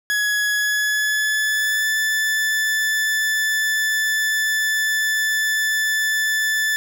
40% pulse tone with pitch glide, 1681 to 1750.4 Hz, G#6 to A6, +20 to -9 cents, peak -17 dBFS, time 0.1-6.76 s, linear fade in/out 0 ms, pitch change +71 cents, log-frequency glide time 0.54-1.88 s, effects none

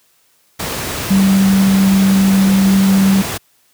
sine tone in noise, 193.7 Hz, G3, 20 cents flat, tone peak -8 dBFS, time 1.1-3.22 s, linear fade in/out 10 ms, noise pink, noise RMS -21 dBFS, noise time 0.59-3.38 s, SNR +10 dB, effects white hiss -56 dBFS RMS until 3.73 s + high-pass 80 Hz 12 dB/octave

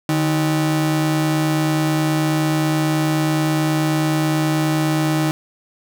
45% pulse ring-modulated tone, 232.4 Hz, A#3, 5 cents flat, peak -13 dBFS, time 0.09-5.31 s, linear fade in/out 0 ms, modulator 81.5 Hz, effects none

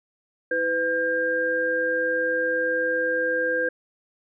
sine tone cluster, 325.5 / 504 / 1602 Hz, E4 / B4 / G6, -22 / +35 / +37 cents, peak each -33 / -24 / -24 dBFS, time 0.51-3.69 s, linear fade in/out 5 ms, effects none

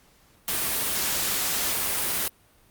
white noise, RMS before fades -26 dBFS, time 0.48-2.28 s, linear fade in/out 2 ms, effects pink hiss -59 dBFS RMS until 2.7 s + Opus 48 kbps

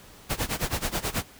pink noise with tremolo, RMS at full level -26 dBFS, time 0.29-1.24 s, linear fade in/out 20 ms, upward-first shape sine, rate 9.3 Hz, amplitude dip 90%, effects pink hiss -50 dBFS RMS until 1.39 s

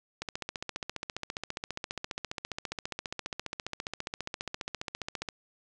click train, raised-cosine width 0.2 ms, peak -17 dBFS, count 76, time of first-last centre 0.22-5.288 s, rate 14.8 Hz, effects resampled to 24000 Hz + 8-bit

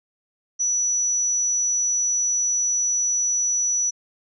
sine tone, 5910 Hz, F#8, 3 cents flat, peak -19 dBFS, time 0.59-3.91 s, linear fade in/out 20 ms, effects none

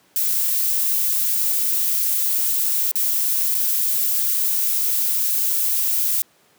violet noise with dropouts, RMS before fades -20 dBFS, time 0.16-6.22 s, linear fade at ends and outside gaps 0 ms, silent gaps 2.914-2.956 / 3.544-3.55 s, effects pink hiss -57 dBFS RMS until 6.58 s + high-pass 200 Hz 12 dB/octave

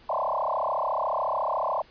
sine tone with frequency modulation, 830.6 Hz, G#5, in tune, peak -24 dBFS, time 0.09-1.82 s, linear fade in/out 5 ms, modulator 34 Hz, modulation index 7.3, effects pink hiss -55 dBFS RMS until 1.9 s + resampled to 11025 Hz

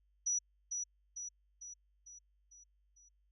sine tone with echo, 5870 Hz, F#8, 15 cents flat, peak -31 dBFS, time 0.26-0.39 s, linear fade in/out 10 ms, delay 450 ms, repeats 6, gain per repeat -5 dB, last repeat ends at 3.09 s, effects added 50 Hz sine -70 dBFS peak until 3.31 s

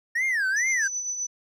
triangle tone with vibrato, 1798 Hz, A6, 37 cents sharp, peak -20 dBFS, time 0.15-0.88 s, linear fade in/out 10 ms, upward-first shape sine, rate 2.3 Hz, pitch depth 290 cents each way
sine tone with tremolo, 5990 Hz, F#8, 20 cents sharp, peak -25 dBFS, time 0.56-1.27 s, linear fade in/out 10 ms, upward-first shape triangle, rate 7.9 Hz, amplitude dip 55%
effects tanh soft clip ceiling -12 dBFS

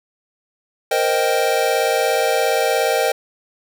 square chord, C minor seventh, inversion third, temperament equal, 466.2 / 523.3 / 622.3 / 784 Hz, Bb4 / C5 / Eb5 / G5, 0 / 0 / 0 / 0 cents, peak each -22 dBFS, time 0.91-3.12 s, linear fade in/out 5 ms, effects none

